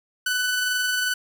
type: tone with amplitude modulation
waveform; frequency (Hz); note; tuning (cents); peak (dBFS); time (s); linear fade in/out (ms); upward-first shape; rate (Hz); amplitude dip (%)
sawtooth; 1495; F#6; +17; -17; 0.26-1.14; 5; sine; 22.4; 25
effects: none